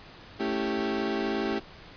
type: chord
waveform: 35% pulse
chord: A dominant seventh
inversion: none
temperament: equal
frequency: 220 / 277.2 / 329.6 / 392 Hz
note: A3 / C#4 / E4 / G4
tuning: 0 / 0 / 0 / 0 cents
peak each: -31 / -33 / -32 / -29 dBFS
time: 0.39-1.6 s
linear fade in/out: 20 ms
effects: pink hiss -48 dBFS RMS until 1.96 s + resampled to 11025 Hz